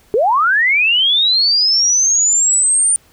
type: linear sweep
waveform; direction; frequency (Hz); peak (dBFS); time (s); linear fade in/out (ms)
sine; up; 392 to 9100; -10; 0.14-2.96; 0
effects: pink hiss -51 dBFS RMS until 3.12 s